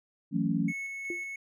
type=chord; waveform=sine; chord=F# minor seventh; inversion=third; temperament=equal with one note detuned; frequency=164.81 / 185 / 223.1 / 277.2 Hz; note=E3 / F#3 / A3 / C#4; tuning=0 / 0 / +24 / 0 cents; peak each=-31 dBFS; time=0.31-0.73 s; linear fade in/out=50 ms
type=tone with tremolo; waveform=triangle; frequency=2200 Hz; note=C#7; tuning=14 cents flat; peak=-32 dBFS; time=0.68-1.36 s; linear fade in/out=5 ms; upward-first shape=square; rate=2.7 Hz; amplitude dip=25%
type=tone with exponential decay; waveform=sine; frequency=346 Hz; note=F4; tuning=16 cents flat; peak=-30 dBFS; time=1.1-1.25 s; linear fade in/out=2 ms; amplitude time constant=32 ms
effects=none